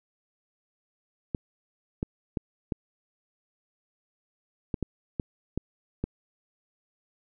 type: clicks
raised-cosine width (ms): 3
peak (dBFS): -15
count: 9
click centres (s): 1.348 / 2.029 / 2.372 / 2.722 / 4.742 / 4.827 / 5.198 / 5.576 / 6.04
effects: none